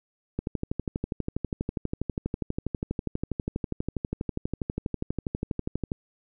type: click train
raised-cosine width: 3 ms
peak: -15 dBFS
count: 69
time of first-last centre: 0.39-5.918 s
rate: 12.3 Hz
effects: none